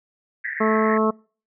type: band-pass noise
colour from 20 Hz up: pink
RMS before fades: -30 dBFS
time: 0.44-0.98 s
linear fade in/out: 5 ms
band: 1700 to 2000 Hz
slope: 96 dB/octave
type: harmonic tone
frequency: 218.2 Hz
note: A3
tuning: 14 cents flat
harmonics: 1 / 2 / 3 / 4 / 5 / 6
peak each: -21 / -21 / -26 / -32 / -24 / -28 dBFS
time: 0.6-1.11 s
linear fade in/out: 10 ms
effects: noise-tail reverb RT60 0.4 s tail -26 dB re dry